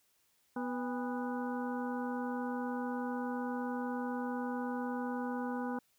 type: harmonic tone with a mistuned harmonic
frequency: 246.9 Hz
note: B3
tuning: in tune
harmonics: 1 / 2 / 3 / 4 / 5 / 6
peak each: -36 / -42 / -43 / -45 / -50 / -47 dBFS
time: 0.56-5.79 s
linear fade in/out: 5 ms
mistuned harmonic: 3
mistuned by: +150 cents
effects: white hiss -73 dBFS RMS until 5.98 s